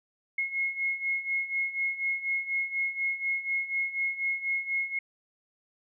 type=beating tone pair; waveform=sine; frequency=2163 / 2167.1 Hz; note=C#7 / C#7; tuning=-43 / -40 cents; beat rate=4.1 Hz; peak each=-33 / -29 dBFS; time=0.38-4.99 s; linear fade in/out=5 ms; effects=none